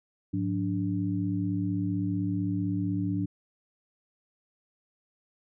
sine tone cluster, 104.8 / 180.5 / 290.6 Hz, G#2 / F#3 / D4, +16 / -43 / -18 cents, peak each -31 / -31 / -30 dBFS, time 0.33-3.26 s, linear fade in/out 10 ms, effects none

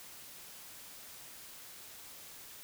silence, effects white hiss -51 dBFS RMS until 2.63 s

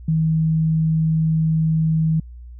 sine tone, 159.7 Hz, D#3, 45 cents sharp, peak -15 dBFS, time 0.08-2.2 s, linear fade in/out 5 ms, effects added 60 Hz sine -35 dBFS peak until 2.59 s

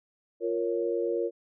sine chord, Bb minor, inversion second, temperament equal, 349.2 / 466.2 / 554.4 Hz, F4 / Bb4 / Db5, 0 / 0 / 0 cents, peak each -30 / -29 / -33 dBFS, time 0.4-1.31 s, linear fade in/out 50 ms, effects none

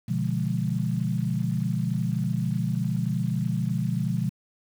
sine chord, B diminished seventh, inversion none, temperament equal, 123.47 / 146.83 / 174.61 / 207.7 Hz, B2 / D3 / F3 / Ab3, 0 / 0 / 0 / 0 cents, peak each -28 / -30 / -28 / -31 dBFS, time 0.08-4.3 s, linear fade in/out 10 ms, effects 8-bit

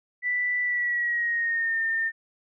sine tone with pitch glide, 1975.5 to 1811.5 Hz, B6 to A6, 0 to +50 cents, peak -23 dBFS, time 0.22-2.12 s, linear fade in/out 50 ms, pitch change -150 cents, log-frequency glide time 0.62-1.8 s, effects none

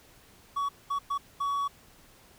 triangle tone bursts at uneven times, 1127 Hz, C#6, 28 cents sharp, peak -25 dBFS, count 4, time 0.56-0.69 / 0.9-0.99 / 1.1-1.18 / 1.4-1.68 s, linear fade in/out 10 ms, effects pink hiss -57 dBFS RMS until 2.38 s

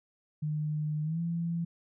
sine tone with pitch glide, 151.9 to 168.54 Hz, D#3 to E3, -41 to +39 cents, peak -29 dBFS, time 0.42-1.65 s, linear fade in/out 10 ms, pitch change +180 cents, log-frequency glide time 1.03-1.2 s, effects none

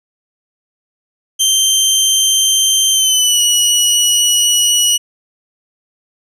20% pulse tone with pitch glide, 3136 to 2926 Hz, G7 to F#7, 0 to -20 cents, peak -4 dBFS, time 1.39-4.98 s, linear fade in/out 20 ms, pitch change -120 cents, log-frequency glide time 2.91-3.41 s, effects none

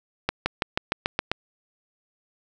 accelerating click train, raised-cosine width 0.3 ms, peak -6 dBFS, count 8, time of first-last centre 0.29-1.316 s, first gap 170 ms, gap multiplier 0.95, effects none

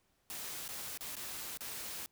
white noise with dropouts, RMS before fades -43 dBFS, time 0.3-2.06 s, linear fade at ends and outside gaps 0 ms, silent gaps 0.679-0.689 / 0.974-1.008 / 1.154-1.167 / 1.573-1.607 s, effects pink hiss -75 dBFS RMS until 2.11 s

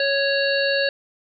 harmonic tone, 554.4 Hz, C#5, in tune, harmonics 1 / 3 / 5 / 7 / 8, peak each -21 / -23 / -28 / -30 / -27 dBFS, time 0-0.89 s, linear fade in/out 2 ms, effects none

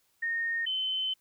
sine tone pair in turn, 1844 / 3059 Hz, A#6 / G7, -19 / -43 cents, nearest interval major sixth, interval 876 cents, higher second, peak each -28 dBFS, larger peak neither, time 0.22-0.66 / 0.66-1.14 s, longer second, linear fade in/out 10 ms, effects white hiss -71 dBFS RMS until 1.2 s

